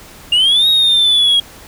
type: linear two-way sweep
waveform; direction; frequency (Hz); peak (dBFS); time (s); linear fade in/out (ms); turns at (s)
sine; up then down; 2800 to 3788 to 3283; -6; 0.32-1.4; 5; 0.68
effects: tanh soft clip ceiling -7 dBFS + pink hiss -38 dBFS RMS until 1.67 s